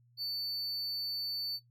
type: tone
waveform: triangle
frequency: 4500 Hz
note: C#8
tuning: 25 cents sharp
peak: -32 dBFS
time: 0.17-1.6 s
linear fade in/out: 50 ms
effects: noise-tail reverb RT60 0.1 s tail -17 dB re dry + added 120 Hz sine -63 dBFS peak until 1.7 s